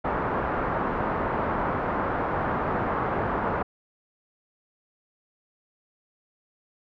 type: low-pass noise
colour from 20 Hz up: white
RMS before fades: -27 dBFS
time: 0.04-3.63 s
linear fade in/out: 10 ms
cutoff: 1300 Hz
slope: 24 dB/octave
effects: none